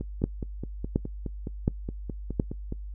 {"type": "two click trains", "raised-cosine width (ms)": 3, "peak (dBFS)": [-20, -10], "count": [14, 4], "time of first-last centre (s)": [[0.01, 2.724], [0.24, 2.398]], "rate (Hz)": [4.79, 1.39], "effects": ["noise-tail reverb RT60 0.1 s tail -22 dB re dry", "added 50 Hz sine -35 dBFS peak until 2.94 s"]}